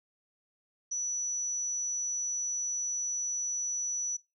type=tone; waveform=sine; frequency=5920 Hz; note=F#8; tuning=in tune; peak=-30 dBFS; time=0.91-4.17 s; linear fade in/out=10 ms; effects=noise-tail reverb RT60 0.2 s tail -18 dB re dry